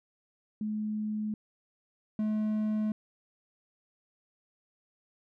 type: tone pair in turn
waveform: sine / triangle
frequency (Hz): 213.4 / 214.4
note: G#3 / A3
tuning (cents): +47 / -45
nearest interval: unison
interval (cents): 8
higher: second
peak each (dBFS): -30 / -25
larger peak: second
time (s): 0.61-1.34 / 2.19-2.92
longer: neither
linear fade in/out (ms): 2
effects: none